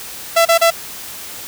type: tone bursts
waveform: sawtooth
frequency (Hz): 669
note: E5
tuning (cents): +25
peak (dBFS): -5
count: 3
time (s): 0.36-0.706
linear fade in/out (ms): 10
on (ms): 94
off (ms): 32
effects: white hiss -31 dBFS RMS until 1.47 s